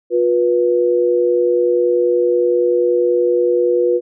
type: tone pair together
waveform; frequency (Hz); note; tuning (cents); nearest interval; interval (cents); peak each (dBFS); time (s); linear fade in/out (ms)
sine; 356.7 / 487.2; F4 / B4; +37 / -24; perfect fourth; 539; -15 / -14; 0.1-4.01; 50
effects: none